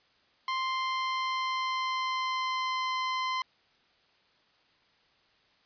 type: tone with pitch glide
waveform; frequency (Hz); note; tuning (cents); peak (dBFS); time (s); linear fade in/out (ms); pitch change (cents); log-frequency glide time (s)
sawtooth; 1046.5 to 1033.9; C6 to C6; 0 to -21; -25; 0.48-3.42; 2; -21; 0.62-2.96
effects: white hiss -66 dBFS RMS until 5.65 s + resampled to 11025 Hz